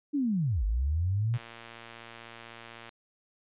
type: linear two-way sweep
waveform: sine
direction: down then up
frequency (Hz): 301.9 to 47.9 to 122.2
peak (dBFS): -25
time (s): 0.13-1.38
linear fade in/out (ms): 20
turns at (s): 0.64
type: click train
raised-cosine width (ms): 0.3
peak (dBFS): -29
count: 181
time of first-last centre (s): 1.34-2.892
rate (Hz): 116
effects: resampled to 8000 Hz